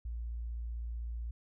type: tone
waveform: sine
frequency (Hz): 57.9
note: A#1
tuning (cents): -11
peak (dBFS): -36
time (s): 0.05-1.31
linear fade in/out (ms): 5
effects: none